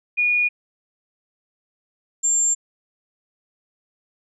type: tone pair in turn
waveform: sine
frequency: 2446 / 7349 Hz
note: D#7 / A#8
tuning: -30 / -26 cents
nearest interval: octave + perfect fifth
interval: 1904 cents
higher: second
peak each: -16 dBFS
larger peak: neither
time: 0.17-0.49 / 2.23-2.55 s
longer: neither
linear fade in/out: 20 ms
effects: none